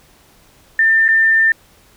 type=tone with dropouts; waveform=sine; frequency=1794 Hz; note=A6; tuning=33 cents sharp; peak=-9 dBFS; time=0.79-1.52 s; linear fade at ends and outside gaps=2 ms; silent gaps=1.081-1.087 s; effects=pink hiss -50 dBFS RMS until 1.96 s